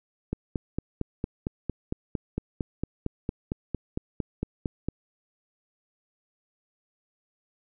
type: click train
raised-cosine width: 3 ms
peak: -15 dBFS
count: 21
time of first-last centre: 0.33-4.886 s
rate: 4.39 Hz
effects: none